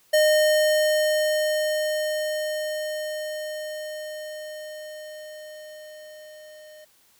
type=tone with level ramp; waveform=square; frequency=613 Hz; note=D#5; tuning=26 cents flat; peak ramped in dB=-16 to -45 dBFS; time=0.13-6.85 s; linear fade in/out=10 ms; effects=white hiss -60 dBFS RMS until 7.19 s